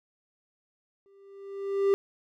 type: tone with exponential growth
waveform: triangle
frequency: 395.1 Hz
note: G4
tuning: 14 cents sharp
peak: -16 dBFS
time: 1.06-1.94 s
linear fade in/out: 0 ms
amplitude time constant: 190 ms
effects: none